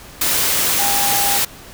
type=tone in noise; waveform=sine; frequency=804 Hz; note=G5; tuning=44 cents sharp; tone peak=-21 dBFS; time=0.79-1.38 s; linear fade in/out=5 ms; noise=white; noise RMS=-17 dBFS; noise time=0.21-1.45 s; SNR=-7 dB; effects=pink hiss -39 dBFS RMS until 1.73 s